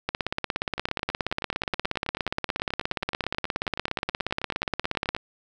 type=two click trains; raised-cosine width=0.3 ms; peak=-9 / -16 dBFS; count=87 / 42; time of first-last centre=0.09-5.149 / 0.78-5.165 s; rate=17 / 9.35 Hz; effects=none